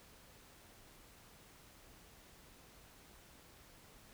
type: silence
effects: pink hiss -61 dBFS RMS until 4.13 s